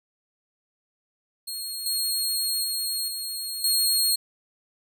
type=tone with level steps; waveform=20% pulse; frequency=4277 Hz; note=C8; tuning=37 cents sharp; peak=-25 / -18 / -20 / -24 / -14 dBFS; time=1.47-4.16 s; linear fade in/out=10 ms; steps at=1.86 / 2.64 / 3.08 / 3.64 s; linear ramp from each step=2 ms; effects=none